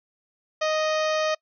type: harmonic tone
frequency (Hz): 622.3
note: D#5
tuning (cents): 0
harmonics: 1 / 2 / 3 / 4 / 5 / 6 / 7 / 8 / 9 / 10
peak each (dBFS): -23 / -29 / -33 / -35 / -37 / -39 / -40 / -41 / -42 / -43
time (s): 0.61-1.35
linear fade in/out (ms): 10
effects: noise-tail reverb RT60 0.1 s tail -25 dB re dry